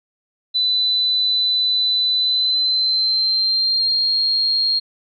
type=tone with pitch glide; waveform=sine; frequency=3999 to 4237 Hz; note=B7 to C8; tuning=+21 to +21 cents; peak=-15 dBFS; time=0.54-4.8 s; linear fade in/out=20 ms; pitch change=+100 cents; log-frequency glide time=2.16-4.14 s; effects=none